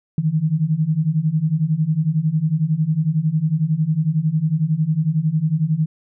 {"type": "beating tone pair", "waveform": "sine", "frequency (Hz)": [150.7, 161.7], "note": ["D3", "E3"], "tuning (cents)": [45, -33], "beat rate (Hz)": 11, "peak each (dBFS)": [-20, -18], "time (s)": [0.18, 5.86], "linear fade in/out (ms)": 2, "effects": []}